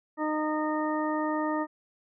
harmonic tone, 307 Hz, D#4, 23 cents flat, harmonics 1 / 2 / 3 / 4 / 6, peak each -29 / -33 / -33 / -35 / -39 dBFS, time 0.17-1.67 s, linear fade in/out 50 ms, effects none

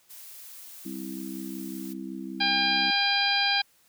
blue noise, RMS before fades -45 dBFS, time 0.09-1.94 s, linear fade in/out 20 ms
sine chord, C major, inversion second, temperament just, 196.22 / 261.6 / 327 Hz, G3 / C4 / E4, +2 / 0 / -14 cents, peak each -38 dBFS, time 0.85-2.91 s, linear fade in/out 10 ms
harmonic tone, 803 Hz, G5, 41 cents sharp, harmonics 1 / 2 / 3 / 4 / 5 / 6, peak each -29 / -29 / -29 / -29 / -29 / -29 dBFS, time 2.4-3.62 s, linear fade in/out 10 ms
effects white hiss -63 dBFS RMS until 3.88 s

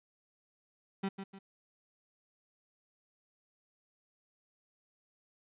35% pulse tone with echo, 194.5 Hz, G3, 13 cents flat, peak -30 dBFS, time 1.03-1.09 s, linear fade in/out 10 ms, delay 150 ms, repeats 2, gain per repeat -8 dB, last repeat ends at 1.39 s, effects resampled to 8000 Hz + 12-bit

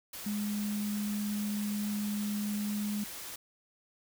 sine tone in noise, 207.7 Hz, G#3, in tune, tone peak -31 dBFS, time 0.26-3.04 s, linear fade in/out 5 ms, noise white, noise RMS -43 dBFS, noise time 0.13-3.36 s, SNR +9 dB, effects none

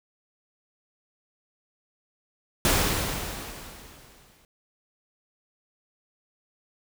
pink noise with exponential decay, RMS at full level -20 dBFS, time 2.65-4.45 s, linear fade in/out 1 ms, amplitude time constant 390 ms, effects none

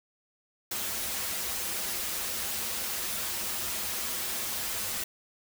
white noise with comb filter, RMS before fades -33 dBFS, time 0.71-5.04 s, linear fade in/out 5 ms, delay 6.9 ms, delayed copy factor -0.8, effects none

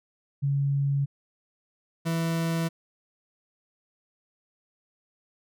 sine / 40% pulse tone pair in turn, 140 / 165.02 Hz, C#3 / E3, +18 / +2 cents, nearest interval minor third, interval 284 cents, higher second, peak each -22 / -24 dBFS, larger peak first, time 0.42-1.06 / 2.05-2.69 s, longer neither, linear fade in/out 20 ms, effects none

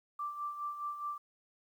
sine tone with tremolo, 1174.7 Hz, D6, in tune, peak -34 dBFS, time 0.19-1.18 s, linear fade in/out 5 ms, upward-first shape sine, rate 4.8 Hz, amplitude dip 60%, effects 11-bit

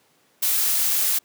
blue noise, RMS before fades -21 dBFS, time 0.42-1.19 s, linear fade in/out 10 ms, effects pink hiss -61 dBFS RMS until 1.24 s + high-pass 200 Hz 12 dB/octave

